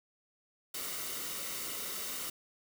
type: noise with comb filter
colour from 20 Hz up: white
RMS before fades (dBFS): -39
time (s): 0.74-2.3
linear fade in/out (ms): 5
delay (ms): 1.2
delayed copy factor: -0.5
effects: none